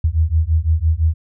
sine beating tone pair, 77.4 / 83.3 Hz, D#2 / E2, -9 / +19 cents, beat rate 5.9 Hz, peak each -16 dBFS, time 0.04-1.14 s, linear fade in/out 5 ms, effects none

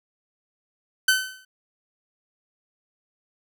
sawtooth tone with exponential decay, 1523 Hz, F#6, 50 cents sharp, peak -10 dBFS, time 1.08-1.45 s, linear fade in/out 5 ms, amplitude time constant 80 ms, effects none

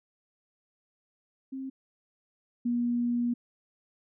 sine tone pair in turn, 266 / 240 Hz, C4 / B3, +29 / -49 cents, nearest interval major second, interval 178 cents, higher first, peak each -34 / -25 dBFS, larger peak second, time 1.52-1.7 / 2.65-3.34 s, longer second, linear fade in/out 10 ms, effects none

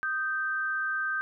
sine tone pair together, 1244.5 / 1560.7 Hz, D#6 / G6, 0 / -8 cents, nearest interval major third, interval 392 cents, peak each -34 / -28 dBFS, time 0.03-1.21 s, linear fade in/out 0 ms, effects none

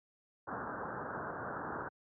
white low-pass noise, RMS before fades -41 dBFS, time 0.47-1.89 s, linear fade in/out 10 ms, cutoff 1600 Hz, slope 96 dB/octave, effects high-pass 100 Hz 12 dB/octave

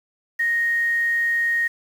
sine tone with quantisation, 1864.7 Hz, A#6, in tune, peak -18 dBFS, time 0.39-1.68 s, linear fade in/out 10 ms, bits 7, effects none

